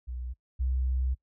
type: tone pair in turn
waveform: sine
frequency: 61.74 / 64.05 Hz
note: B1 / C2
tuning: 0 / -36 cents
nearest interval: minor second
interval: 64 cents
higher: second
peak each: -33 / -25 dBFS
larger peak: second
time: 0.07-0.34 / 0.59-1.15 s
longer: second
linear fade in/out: 20 ms
effects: noise-tail reverb RT60 0.1 s tail -23 dB re dry